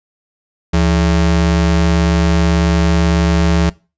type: ring-modulated tone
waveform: square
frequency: 123.47 Hz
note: B2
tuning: in tune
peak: -8 dBFS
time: 0.73-3.7 s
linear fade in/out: 10 ms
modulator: 49.1 Hz
effects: noise-tail reverb RT60 0.3 s tail -22 dB re dry + resampled to 16000 Hz